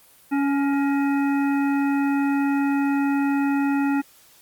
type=harmonic tone with a mistuned harmonic; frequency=280 Hz; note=C#4; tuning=18 cents sharp; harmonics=1 / 3 / 5 / 7 / 9; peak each=-19 / -29 / -33 / -36 / -38 dBFS; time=0.31-4.02 s; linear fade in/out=20 ms; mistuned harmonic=7; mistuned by=-61 cents; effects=white hiss -53 dBFS RMS until 4.41 s + Opus 32 kbps